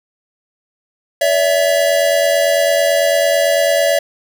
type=tone pair together; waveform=square; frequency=570.3 / 659.3 Hz; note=C#5 / E5; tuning=+49 / 0 cents; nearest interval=minor third; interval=251 cents; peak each=-15 dBFS; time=1.21-3.99 s; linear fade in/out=5 ms; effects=none